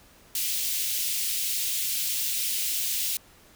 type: high-pass noise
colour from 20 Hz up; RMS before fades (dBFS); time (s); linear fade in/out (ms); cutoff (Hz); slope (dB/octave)
white; -28; 0.35-3.17; 2; 2500; 24
effects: pink hiss -55 dBFS RMS until 3.55 s